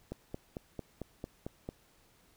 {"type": "click train", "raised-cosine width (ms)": 2, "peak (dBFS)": -25, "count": 8, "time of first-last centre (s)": [0.12, 1.69], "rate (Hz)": 4.46, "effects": ["pink hiss -66 dBFS RMS until 2.36 s"]}